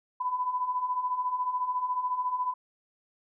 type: beating tone pair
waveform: sine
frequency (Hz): 989 / 1003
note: B5 / B5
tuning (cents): +2 / +26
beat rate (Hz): 14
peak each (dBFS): -34 / -28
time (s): 0.2-2.54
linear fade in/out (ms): 10
effects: none